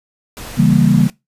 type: noise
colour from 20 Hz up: pink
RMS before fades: -31 dBFS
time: 0.37-1.1 s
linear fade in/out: 0 ms
type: chord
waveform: sine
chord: C# diminished seventh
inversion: none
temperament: equal with one note detuned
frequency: 138.59 / 164.81 / 196.79 / 233.1 Hz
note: C#3 / E3 / G3 / Bb3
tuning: 0 / 0 / +7 / 0 cents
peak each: -14 dBFS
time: 0.57-1.08 s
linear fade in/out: 20 ms
effects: noise-tail reverb RT60 0.2 s tail -20 dB re dry + resampled to 32000 Hz